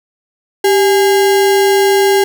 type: tone with sample-and-hold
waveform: sine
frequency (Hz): 392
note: G4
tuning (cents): 0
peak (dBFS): -7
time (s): 0.64-2.24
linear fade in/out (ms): 5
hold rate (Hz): 1225
effects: none